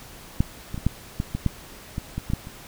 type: clicks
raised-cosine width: 5 ms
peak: -6 / -18 / -19 / -7 / -12 / -13 / -8 / -15 / -15 / -16 / -10 / -24 dBFS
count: 12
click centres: 0.405 / 0.744 / 0.778 / 0.866 / 1.201 / 1.35 / 1.463 / 1.981 / 2.18 / 2.301 / 2.335 / 2.471 s
effects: pink hiss -44 dBFS RMS until 2.67 s